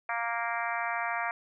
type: harmonic tone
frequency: 233.1 Hz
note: A#3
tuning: in tune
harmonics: 3 / 4 / 5 / 6 / 7 / 8 / 9 / 10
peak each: -35 / -36 / -37 / -38 / -38 / -39 / -40 / -40 dBFS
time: 0.09-1.31 s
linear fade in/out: 2 ms
effects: none